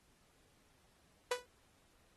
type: tone with exponential decay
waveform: sawtooth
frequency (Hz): 493.9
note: B4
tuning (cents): 0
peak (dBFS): -26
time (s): 1.31-1.46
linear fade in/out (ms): 5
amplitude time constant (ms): 32
effects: pink hiss -71 dBFS RMS until 2.16 s + AAC 32 kbps